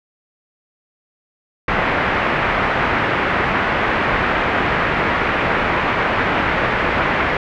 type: low-pass noise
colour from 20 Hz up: white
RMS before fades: -18 dBFS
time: 1.68-7.37 s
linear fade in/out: 2 ms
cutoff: 2100 Hz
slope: 24 dB/octave
effects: none